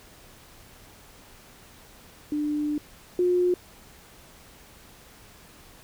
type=tone pair in turn; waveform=sine; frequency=297.5 / 358.1 Hz; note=D4 / F4; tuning=+22 / +43 cents; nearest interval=minor third; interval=321 cents; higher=second; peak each=-24 / -19 dBFS; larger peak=second; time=2.32-2.78 / 3.19-3.54 s; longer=first; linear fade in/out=2 ms; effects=pink hiss -51 dBFS RMS until 5.83 s